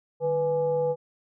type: tone with frequency modulation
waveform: sine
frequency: 493.9 Hz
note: B4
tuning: in tune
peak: -22 dBFS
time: 0.2-0.96 s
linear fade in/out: 50 ms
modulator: 344 Hz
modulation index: 0.5
effects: none